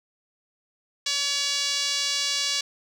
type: tone with band-pass filter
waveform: 5% pulse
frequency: 567 Hz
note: C#5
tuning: 39 cents sharp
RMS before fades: -26 dBFS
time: 1.06-2.61 s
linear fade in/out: 5 ms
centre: 4400 Hz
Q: 1.1
effects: none